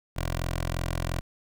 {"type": "tone with notch filter", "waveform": "10% pulse", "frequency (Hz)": 42.88, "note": "F1", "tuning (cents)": -31, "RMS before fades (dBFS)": -30, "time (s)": [0.16, 1.21], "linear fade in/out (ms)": 10, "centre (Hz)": 220, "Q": 1.1, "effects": []}